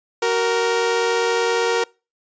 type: tone pair together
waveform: sawtooth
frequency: 376 / 466.2 Hz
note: F#4 / A#4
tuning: +28 / 0 cents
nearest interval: major third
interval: 372 cents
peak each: -20 / -14 dBFS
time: 0.22-1.84 s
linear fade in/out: 5 ms
effects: noise-tail reverb RT60 0.3 s tail -25 dB re dry + resampled to 16000 Hz